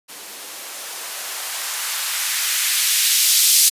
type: noise with band-pass filter sweep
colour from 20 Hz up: violet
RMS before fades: -20 dBFS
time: 0.08-3.7 s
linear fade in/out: 20 ms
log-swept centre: 240 to 4500 Hz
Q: 0.92
effects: resampled to 32000 Hz